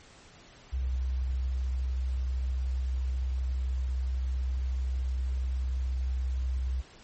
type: tone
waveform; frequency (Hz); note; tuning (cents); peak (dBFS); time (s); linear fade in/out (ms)
sine; 64; C2; -38; -27; 0.72-6.82; 20
effects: pink hiss -54 dBFS RMS until 7.03 s + MP3 32 kbps

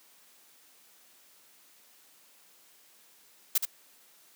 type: noise with echo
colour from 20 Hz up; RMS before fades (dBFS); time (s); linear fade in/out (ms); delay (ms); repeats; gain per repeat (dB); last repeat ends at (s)
blue; -24; 3.55-3.58; 5; 73; 1; -6; 3.653
effects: white hiss -60 dBFS RMS until 4.35 s + high-pass 200 Hz 12 dB/octave

